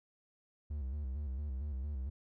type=tone with vibrato; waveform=triangle; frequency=69.3 Hz; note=C#2; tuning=in tune; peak=-34 dBFS; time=0.7-2.1 s; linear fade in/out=10 ms; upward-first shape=square; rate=4.4 Hz; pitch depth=110 cents each way; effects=none